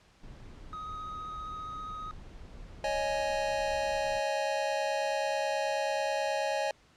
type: noise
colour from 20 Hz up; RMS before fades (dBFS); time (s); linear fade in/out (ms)
brown; -47; 0.23-4.2; 5
type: tone with vibrato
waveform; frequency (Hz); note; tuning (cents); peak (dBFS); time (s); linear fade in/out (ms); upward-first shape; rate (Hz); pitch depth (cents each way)
triangle; 1257; D#6; +17; -36; 0.73-2.11; 0; sine; 15; 12
type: chord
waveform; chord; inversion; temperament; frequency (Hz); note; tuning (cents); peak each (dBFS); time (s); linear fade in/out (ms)
square; C# suspended second; none; just; 554.4 / 623.7 / 831.5; C#5 / D#5 / G#5; 0 / +4 / +2; -34; 2.84-6.71; 2
effects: pink hiss -62 dBFS RMS until 6.96 s + low-pass 6000 Hz 12 dB/octave